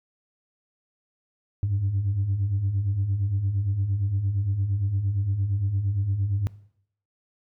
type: beating tone pair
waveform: sine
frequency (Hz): 92.5 / 101.2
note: F#2 / G#2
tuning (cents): 0 / -44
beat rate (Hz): 8.7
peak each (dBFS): -29 / -21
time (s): 1.63-6.47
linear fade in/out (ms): 0
effects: noise-tail reverb RT60 0.7 s tail -22 dB re dry + tanh soft clip ceiling -18 dBFS